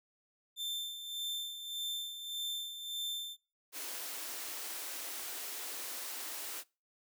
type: tone with tremolo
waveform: 40% pulse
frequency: 3561 Hz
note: A7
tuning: 20 cents sharp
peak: -34 dBFS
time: 0.56-3.37 s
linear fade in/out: 50 ms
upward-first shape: sine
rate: 1.7 Hz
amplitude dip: 60%
type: high-pass noise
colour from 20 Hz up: white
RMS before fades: -42 dBFS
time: 3.72-6.64 s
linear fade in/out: 50 ms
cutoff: 260 Hz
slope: 96 dB/octave
effects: noise-tail reverb RT60 0.3 s tail -23 dB re dry